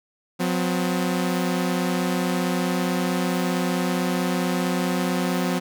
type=tone pair together; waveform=sawtooth; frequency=180.1 / 255.6 Hz; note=F#3 / C4; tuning=-46 / -40 cents; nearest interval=tritone; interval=606 cents; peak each=-19 / -22 dBFS; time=0.39-5.6 s; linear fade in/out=20 ms; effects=none